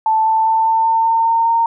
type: tone with pitch steps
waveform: sine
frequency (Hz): 880 / 885.6 / 891.3 / 896.9 / 902.7 / 908.4 / 914.2 / 920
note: A5 / A5 / A5 / A5 / A5 / A#5 / A#5 / A#5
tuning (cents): 0 / +11 / +22 / +33 / +44 / -45 / -34 / -23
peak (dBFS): -11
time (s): 0.06-1.66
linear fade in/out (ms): 2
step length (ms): 200
effects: none